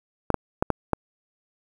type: clicks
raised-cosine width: 1 ms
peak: -6 dBFS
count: 5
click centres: 0.303 / 0.343 / 0.625 / 0.703 / 0.933 s
effects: 7-bit